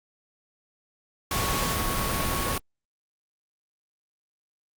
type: tone in noise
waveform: sine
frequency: 1106 Hz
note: C#6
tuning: 4 cents flat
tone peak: -32 dBFS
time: 1.31-2.58 s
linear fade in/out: 2 ms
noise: pink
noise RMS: -27 dBFS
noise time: 1.31-2.58 s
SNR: -8 dB
effects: Opus 48 kbps